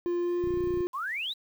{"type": "tone with pitch glide", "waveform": "triangle", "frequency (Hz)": [349.2, 354.5], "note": ["F4", "F4"], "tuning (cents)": [0, 26], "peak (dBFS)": -24, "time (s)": [0.06, 0.87], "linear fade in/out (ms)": 0, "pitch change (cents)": 26, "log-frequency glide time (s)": [0.2, 0.65]}
{"type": "click train", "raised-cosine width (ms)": 5, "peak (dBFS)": -27, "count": 12, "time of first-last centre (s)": [0.44, 0.807], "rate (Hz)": 30}
{"type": "exponential sweep", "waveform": "sine", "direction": "up", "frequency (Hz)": [987.8, 4042], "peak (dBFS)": -30, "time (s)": [0.93, 1.34], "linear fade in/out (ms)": 20}
{"effects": ["9-bit"]}